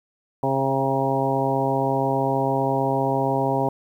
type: harmonic tone with a mistuned harmonic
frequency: 135.2 Hz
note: C#3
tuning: 43 cents flat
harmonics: 1 / 2 / 3 / 4 / 5 / 6 / 7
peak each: -27 / -27 / -27 / -27 / -27 / -27 / -27 dBFS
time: 0.43-3.69 s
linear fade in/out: 2 ms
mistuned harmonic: 6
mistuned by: -19 cents
effects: 9-bit